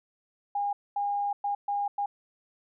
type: tone bursts at uneven times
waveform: sine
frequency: 812 Hz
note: G#5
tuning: 39 cents flat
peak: -26 dBFS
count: 5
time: 0.55-0.73 / 0.96-1.33 / 1.44-1.55 / 1.68-1.88 / 1.98-2.06 s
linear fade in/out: 5 ms
effects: none